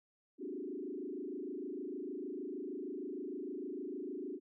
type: tone with frequency modulation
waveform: sine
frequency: 329.6 Hz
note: E4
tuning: in tune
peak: -39 dBFS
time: 0.38-4.4 s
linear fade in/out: 50 ms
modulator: 26.5 Hz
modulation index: 2.7
effects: none